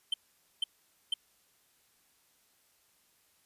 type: tone bursts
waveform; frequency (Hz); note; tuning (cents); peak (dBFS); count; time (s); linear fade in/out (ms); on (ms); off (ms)
triangle; 3100; G7; -20; -25; 3; 0.12-1.14; 5; 20; 480
effects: white hiss -69 dBFS RMS until 3.45 s + resampled to 32000 Hz